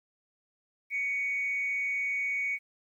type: tone with amplitude modulation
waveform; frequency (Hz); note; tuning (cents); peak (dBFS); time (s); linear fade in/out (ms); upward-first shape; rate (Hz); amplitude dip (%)
sine; 2236; C#7; +14; -25; 0.9-2.59; 50; sine; 215; 50
effects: tanh soft clip ceiling -22 dBFS + 11-bit